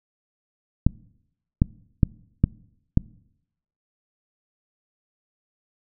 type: clicks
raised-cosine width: 5 ms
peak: -3 dBFS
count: 5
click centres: 0.866 / 1.619 / 2.032 / 2.44 / 2.974 s
effects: noise-tail reverb RT60 0.8 s tail -24 dB re dry